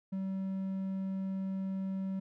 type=tone; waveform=triangle; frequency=191.6 Hz; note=G3; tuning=39 cents flat; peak=-31 dBFS; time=0.12-2.2 s; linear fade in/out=10 ms; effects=none